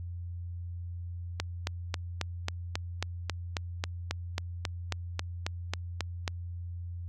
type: click train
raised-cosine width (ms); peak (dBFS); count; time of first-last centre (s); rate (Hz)
0.2; -13; 19; 1.4-6.278; 3.69
effects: added 87 Hz sine -36 dBFS peak until 7.08 s